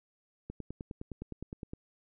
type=click train; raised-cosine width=3 ms; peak=-27 dBFS; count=13; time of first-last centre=0.5-1.735 s; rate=9.72 Hz; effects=none